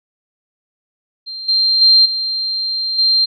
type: tone with level steps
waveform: sine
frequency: 4167 Hz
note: C8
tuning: 8 cents flat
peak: -25 / -11 / -6 / -17 / -10 dBFS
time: 1.26-3.26 s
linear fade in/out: 20 ms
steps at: 1.48 / 1.81 / 2.05 / 2.98 s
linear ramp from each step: 10 ms
effects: none